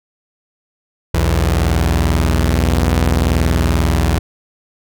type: tone pair together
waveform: sawtooth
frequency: 61.74 / 82.41 Hz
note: B1 / E2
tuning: 0 / 0 cents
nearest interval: perfect fourth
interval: 500 cents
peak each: -11 dBFS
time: 1.14-4.19 s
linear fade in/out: 5 ms
effects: none